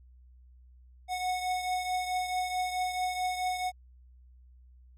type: beating tone pair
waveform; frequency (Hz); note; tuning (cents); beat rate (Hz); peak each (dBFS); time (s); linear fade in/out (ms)
square; 733 / 737.6; F#5 / F#5; -16 / -6; 4.6; -31 / -38; 1.08-3.72; 50
effects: added 62 Hz sine -53 dBFS peak until 4.97 s + low-pass 11000 Hz 12 dB/octave